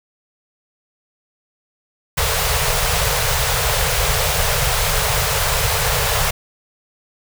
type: band-stop noise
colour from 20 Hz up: pink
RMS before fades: -18 dBFS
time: 2.17-6.31 s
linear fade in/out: 10 ms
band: 160 to 420 Hz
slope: 96 dB/octave
effects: none